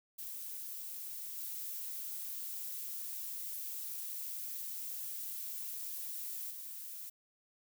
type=noise with level steps; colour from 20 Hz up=violet; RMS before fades=-44 / -42 / -46 dBFS; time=0.18-7.1 s; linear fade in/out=10 ms; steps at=1.37 / 6.5 s; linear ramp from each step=10 ms; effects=none